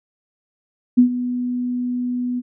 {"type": "tone with ADSR envelope", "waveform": "sine", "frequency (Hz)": 246.9, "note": "B3", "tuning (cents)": 0, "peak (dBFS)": -6, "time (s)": [0.97, 2.42], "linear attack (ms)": 17, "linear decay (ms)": 100, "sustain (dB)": -14, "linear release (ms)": 37, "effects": []}